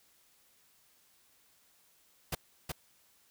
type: noise with echo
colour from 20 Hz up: pink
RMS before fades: -34 dBFS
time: 2.32-2.35 s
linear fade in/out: 5 ms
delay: 370 ms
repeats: 1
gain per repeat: -3 dB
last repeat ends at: 2.72 s
effects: white hiss -67 dBFS RMS until 3.3 s